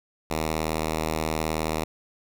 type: tone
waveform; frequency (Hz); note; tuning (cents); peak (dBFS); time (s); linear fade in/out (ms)
5% pulse; 78.9; D#2; +25; -14; 0.3-1.84; 5
effects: none